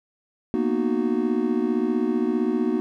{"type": "chord", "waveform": "triangle", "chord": "B major seventh", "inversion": "third", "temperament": "just", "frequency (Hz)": [231.5, 246.9, 308.7, 370.4], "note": ["A#3", "B3", "D#4", "F#4"], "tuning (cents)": [-12, 0, -14, 2], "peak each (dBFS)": -24, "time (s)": [0.54, 2.8], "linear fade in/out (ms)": 0, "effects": []}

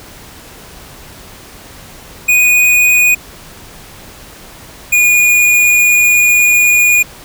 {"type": "tone pair in turn", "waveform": "square", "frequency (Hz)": [2474, 2444], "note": ["D#7", "D#7"], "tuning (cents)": [-10, -32], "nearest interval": "unison", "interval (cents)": 22, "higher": "first", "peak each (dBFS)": -7, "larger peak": "neither", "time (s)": [[2.28, 3.15], [4.92, 7.03]], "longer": "second", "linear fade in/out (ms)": 10, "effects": ["pink hiss -35 dBFS RMS until 7.24 s"]}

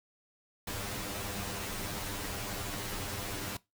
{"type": "noise with comb filter", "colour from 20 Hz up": "pink", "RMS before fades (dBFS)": -38, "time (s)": [0.67, 3.57], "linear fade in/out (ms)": 5, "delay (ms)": 10, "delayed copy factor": 0.9, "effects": ["noise-tail reverb RT60 0.2 s tail -20 dB re dry"]}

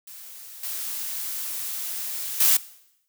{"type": "noise with level steps", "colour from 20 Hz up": "blue", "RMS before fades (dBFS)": [-42, -31, -18], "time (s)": [0.07, 2.57], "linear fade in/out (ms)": 5, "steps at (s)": [0.63, 2.4], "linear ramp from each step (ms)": 5, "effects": ["noise-tail reverb RT60 0.8 s tail -19 dB re dry"]}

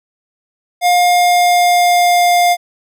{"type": "tone with pitch glide", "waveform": "square", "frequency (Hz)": [710, 704.7], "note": ["F5", "F5"], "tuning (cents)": [28, 15], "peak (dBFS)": -9, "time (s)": [0.81, 2.57], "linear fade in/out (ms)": 50, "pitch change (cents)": -13, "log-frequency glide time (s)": [1.09, 2.3], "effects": []}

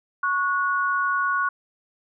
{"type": "tone pair together", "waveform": "sine", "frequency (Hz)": [1108.7, 1457.9], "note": ["C#6", "F#6"], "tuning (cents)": [0, -26], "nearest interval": "perfect fourth", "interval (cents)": 474, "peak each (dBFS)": -23, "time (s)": [0.23, 1.49], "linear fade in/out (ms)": 5, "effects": []}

